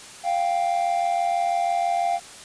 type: tone pair together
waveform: triangle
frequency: 698.5 / 784.6 Hz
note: F5 / G5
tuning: 0 / +1 cents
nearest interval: major second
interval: 201 cents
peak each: -20 / -23 dBFS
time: 0.23-2.2 s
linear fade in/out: 50 ms
effects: white hiss -42 dBFS RMS until 2.44 s + resampled to 22050 Hz